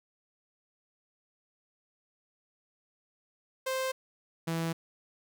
sawtooth tone pair in turn, 523.3 / 164.83 Hz, C5 / E3, 0 / 0 cents, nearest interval octave + minor sixth, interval 2000 cents, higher first, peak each -26 dBFS, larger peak neither, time 3.66-3.92 / 4.47-4.73 s, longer neither, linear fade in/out 10 ms, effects none

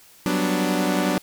sawtooth chord, G major seventh, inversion third, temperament equal, 185 / 196 / 246.9 / 293.7 Hz, F#3 / G3 / B3 / D4, 0 / 0 / 0 / 0 cents, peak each -20 / -26 / -23 / -20 dBFS, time 0.26-1.18 s, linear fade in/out 0 ms, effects white hiss -51 dBFS RMS until 1.22 s

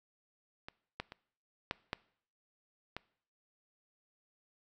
clicks, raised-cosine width 0.3 ms, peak -28 / -21 / -30 / -17 / -18 / -23 dBFS, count 6, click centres 0.685 / 1 / 1.121 / 1.711 / 1.931 / 2.966 s, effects noise-tail reverb RT60 0.6 s tail -22 dB re dry

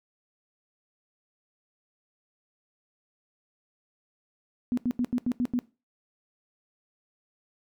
sine tone bursts, 245.2 Hz, B3, 12 cents flat, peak -23 dBFS, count 7, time 4.72-5.59 s, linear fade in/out 0 ms, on 54 ms, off 82 ms, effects noise-tail reverb RT60 0.3 s tail -19 dB re dry

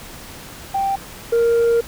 sine tone pair in turn, 784 / 466.2 Hz, G5 / A#4, 0 / 0 cents, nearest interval major sixth, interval 900 cents, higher first, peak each -16 / -10 dBFS, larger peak second, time 0.74-0.96 / 1.32-1.81 s, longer second, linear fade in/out 10 ms, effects tanh soft clip ceiling -12 dBFS + pink hiss -37 dBFS RMS until 1.87 s

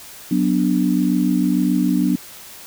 sine chord, B minor, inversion second, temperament equal, 185 / 246.9 / 293.7 Hz, F#3 / B3 / D4, 0 / 0 / 0 cents, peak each -19 dBFS, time 0.31-2.16 s, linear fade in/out 5 ms, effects white hiss -39 dBFS RMS until 2.66 s

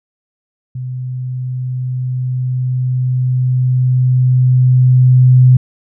sine tone with level ramp, 127.2 Hz, C3, 48 cents flat, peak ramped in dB -20 to -3 dBFS, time 0.75-5.57 s, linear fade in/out 5 ms, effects none

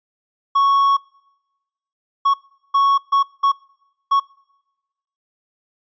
triangle tone bursts at uneven times, 1108.7 Hz, C#6, in tune, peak -10 dBFS, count 6, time 0.55-0.97 / 2.25-2.34 / 2.74-2.98 / 3.12-3.23 / 3.43-3.52 / 4.11-4.2 s, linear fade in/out 10 ms, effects noise-tail reverb RT60 1.0 s tail -26 dB re dry + resampled to 16000 Hz

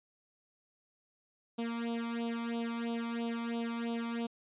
sawtooth tone with flanger, 232.8 Hz, A#3, 2 cents flat, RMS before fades -36 dBFS, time 1.58-4.27 s, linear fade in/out 10 ms, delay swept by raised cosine 0.26 to 0.9 ms, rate 3 Hz, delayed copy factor +1, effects resampled to 8000 Hz

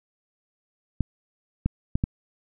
clicks, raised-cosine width 5 ms, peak -10 dBFS, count 4, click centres 1.007 / 1.66 / 1.955 / 2.039 s, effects none

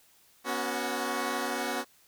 10% pulse chord, B suspended second, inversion none, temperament equal with one note detuned, 242.7 / 277.2 / 370 Hz, B3 / C#4 / F#4, -30 / 0 / 0 cents, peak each -26 dBFS, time 0.44-1.85 s, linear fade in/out 50 ms, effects white hiss -62 dBFS RMS until 2.07 s

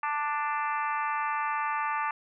harmonic tone, 294.7 Hz, D4, 6 cents sharp, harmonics 3 / 4 / 5 / 6 / 7 / 8 / 9, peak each -31 / -31 / -39 / -37 / -41 / -43 / -43 dBFS, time 0.03-2.11 s, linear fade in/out 2 ms, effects none

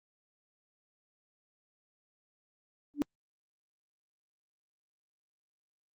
sine tone with exponential growth, 290.2 Hz, D4, 21 cents flat, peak -21 dBFS, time 2.94-3.02 s, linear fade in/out 0 ms, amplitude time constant 17 ms, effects Opus 32 kbps

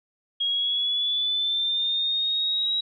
sine linear sweep, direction up, 3278 to 3856 Hz, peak -22 dBFS, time 0.4-2.81 s, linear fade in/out 10 ms, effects none

